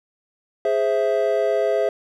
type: chord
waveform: triangle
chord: Ab augmented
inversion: none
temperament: equal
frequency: 415.3 / 523.3 / 659.3 Hz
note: Ab4 / C5 / E5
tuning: 0 / 0 / 0 cents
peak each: -20 / -21 / -19 dBFS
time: 0.65-1.89 s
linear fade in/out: 2 ms
effects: none